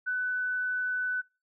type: tone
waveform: sine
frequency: 1498 Hz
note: F#6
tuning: 21 cents sharp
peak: -27 dBFS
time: 0.06-1.22 s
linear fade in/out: 20 ms
effects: noise-tail reverb RT60 0.3 s tail -26 dB re dry